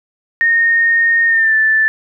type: tone with pitch glide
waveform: sine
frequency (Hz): 1845 to 1759.6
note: A#6 to A6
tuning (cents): -18 to 0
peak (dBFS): -9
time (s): 0.41-1.88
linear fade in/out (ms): 0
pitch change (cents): -82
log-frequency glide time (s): 1.27-1.55
effects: none